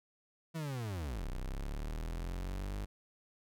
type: linear two-way sweep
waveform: 40% pulse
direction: down then up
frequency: 167.5 to 30.17 to 51.4 Hz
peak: -36 dBFS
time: 0.54-2.86 s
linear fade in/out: 20 ms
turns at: 1.29 s
effects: none